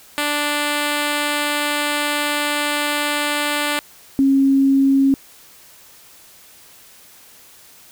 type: tone pair in turn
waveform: 5% pulse / sine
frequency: 293.7 / 272.1 Hz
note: D4 / C#4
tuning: 0 / -32 cents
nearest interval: minor second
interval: 132 cents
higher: first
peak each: -7 / -11 dBFS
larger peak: first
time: 0.18-3.79 / 4.19-5.14 s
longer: first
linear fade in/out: 0 ms
effects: white hiss -46 dBFS RMS until 7.91 s